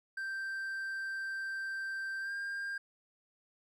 triangle tone with pitch glide, 1568 to 1600.9 Hz, G6 to G6, 0 to +36 cents, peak -34 dBFS, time 0.17-2.78 s, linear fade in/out 5 ms, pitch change +36 cents, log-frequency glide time 2.21-2.32 s, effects none

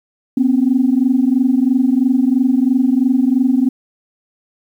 sine tone pair together, 246.9 / 269.9 Hz, B3 / C#4, 0 / -46 cents, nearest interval major second, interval 154 cents, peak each -13 dBFS, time 0.37-3.69 s, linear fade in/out 5 ms, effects tanh soft clip ceiling -3 dBFS + 8-bit

